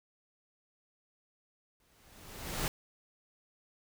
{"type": "noise with exponential growth", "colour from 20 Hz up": "pink", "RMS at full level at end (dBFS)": -32, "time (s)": [1.8, 2.68], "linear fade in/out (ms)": 1, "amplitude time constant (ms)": 190, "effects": []}